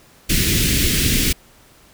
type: band-stop noise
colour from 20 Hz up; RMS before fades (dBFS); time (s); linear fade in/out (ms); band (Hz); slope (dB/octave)
pink; -17; 0.29-1.33; 10; 360 to 2000; 24
effects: pink hiss -50 dBFS RMS until 1.93 s